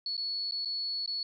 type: tone with dropouts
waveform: sine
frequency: 4401 Hz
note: C#8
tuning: 13 cents flat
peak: -31 dBFS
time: 0.06-1.23 s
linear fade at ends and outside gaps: 2 ms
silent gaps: 0.168-0.177 / 0.511-0.521 / 0.649-0.656 / 1.061-1.076 s
effects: none